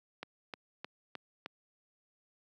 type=click train; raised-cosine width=0.3 ms; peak=-24 dBFS; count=5; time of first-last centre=0.23-1.461 s; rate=3.25 Hz; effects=high-pass 200 Hz 12 dB/octave